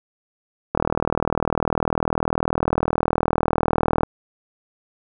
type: click train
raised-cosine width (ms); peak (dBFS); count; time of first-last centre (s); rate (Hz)
1; -4; 132; 0.75-4.033; 39.9
effects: none